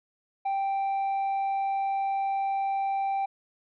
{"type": "tone with tanh clipping", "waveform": "sine", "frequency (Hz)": 784, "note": "G5", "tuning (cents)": 0, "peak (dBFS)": -26, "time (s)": [0.45, 3.26], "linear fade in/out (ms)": 10, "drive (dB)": 3, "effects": []}